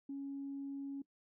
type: tone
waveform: sine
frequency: 277.2 Hz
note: C#4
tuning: in tune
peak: -39 dBFS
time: 0.09-1.02 s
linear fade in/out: 5 ms
effects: noise-tail reverb RT60 0.1 s tail -20 dB re dry + tanh soft clip ceiling -35 dBFS